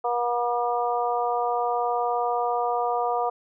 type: harmonic tone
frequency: 240.5 Hz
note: B3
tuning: 46 cents flat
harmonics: 2 / 3 / 4 / 5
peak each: -28 / -25 / -29 / -31 dBFS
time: 0.04-3.3 s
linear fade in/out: 10 ms
effects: none